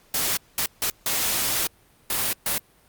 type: noise bursts at uneven times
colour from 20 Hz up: white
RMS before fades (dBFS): -24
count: 6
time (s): 0.14-0.37 / 0.58-0.66 / 0.82-0.9 / 1.06-1.67 / 2.1-2.33 / 2.46-2.58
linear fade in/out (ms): 2
effects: pink hiss -58 dBFS RMS until 2.88 s + Opus 48 kbps